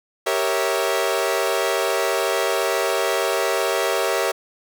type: chord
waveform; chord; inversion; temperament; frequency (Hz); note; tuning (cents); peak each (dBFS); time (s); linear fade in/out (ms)
sawtooth; G diminished seventh; none; equal with one note detuned; 392 / 466.2 / 554.4 / 652.4; G4 / Bb4 / Db5 / Fb5; 0 / 0 / 0 / -18; -21; 0.26-4.32; 10
effects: none